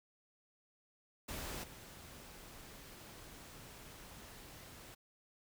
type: noise with level steps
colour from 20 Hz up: pink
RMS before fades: -44 / -54 dBFS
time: 1.28-4.95 s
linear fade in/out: 10 ms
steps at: 1.63 s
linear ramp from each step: 10 ms
effects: none